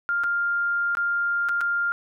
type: tone with dropouts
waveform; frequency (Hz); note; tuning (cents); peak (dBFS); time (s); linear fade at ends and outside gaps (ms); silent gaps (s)
sine; 1400; F6; +4; -21; 0.09-1.92; 0; 0.236-0.241 / 0.951-0.971 / 1.487-1.492 / 1.608-1.613
effects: none